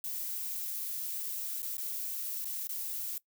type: noise with dropouts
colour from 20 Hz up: violet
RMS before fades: -37 dBFS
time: 0.04-3.18 s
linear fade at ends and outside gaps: 2 ms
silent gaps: 1.621-1.628 / 1.77-1.78 / 2.446-2.453 / 2.672-2.691 s
effects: noise-tail reverb RT60 0.1 s tail -20 dB re dry